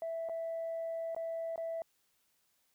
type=tone with dropouts; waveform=sine; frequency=659.3 Hz; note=E5; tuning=in tune; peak=-34 dBFS; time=0.02-1.82 s; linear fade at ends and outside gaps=1 ms; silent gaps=0.288-0.295 / 1.148-1.164 / 1.559-1.578 s; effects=tanh soft clip ceiling -32 dBFS + white hiss -75 dBFS RMS until 2.74 s